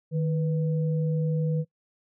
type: tone pair together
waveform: sine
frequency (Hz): 155.41 / 493.4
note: D#3 / B4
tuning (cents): -2 / -2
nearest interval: octave + minor sixth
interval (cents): 2000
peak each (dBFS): -23 / -33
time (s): 0.11-1.65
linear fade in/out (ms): 50
effects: noise-tail reverb RT60 0.1 s tail -23 dB re dry